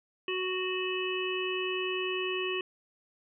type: harmonic tone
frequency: 370 Hz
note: F#4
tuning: in tune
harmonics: 1 / 3 / 5 / 7 / 8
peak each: -32 / -40 / -42 / -36 / -37 dBFS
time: 0.28-2.61 s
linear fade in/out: 2 ms
effects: none